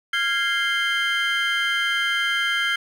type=tone cluster; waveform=triangle; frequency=1389 / 1638 / 2097 / 3135 Hz; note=F6 / G#6 / C7 / G7; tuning=-10 / -24 / +3 / -1 cents; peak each=-24 dBFS; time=0.13-2.76 s; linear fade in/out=5 ms; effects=none